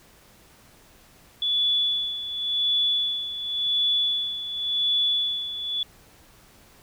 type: tone with tremolo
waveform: sine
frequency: 3437 Hz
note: A7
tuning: 41 cents flat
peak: -19 dBFS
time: 1.42-5.83 s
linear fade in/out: 2 ms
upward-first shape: sine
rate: 0.91 Hz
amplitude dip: 70%
effects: pink hiss -54 dBFS RMS until 6.82 s